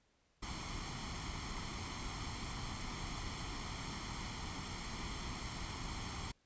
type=noise with comb filter; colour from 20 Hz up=pink; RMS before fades=-43 dBFS; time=0.42-6.32 s; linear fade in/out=10 ms; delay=0.93 ms; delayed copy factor=+0.65; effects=pink hiss -75 dBFS RMS until 6.45 s + resampled to 16000 Hz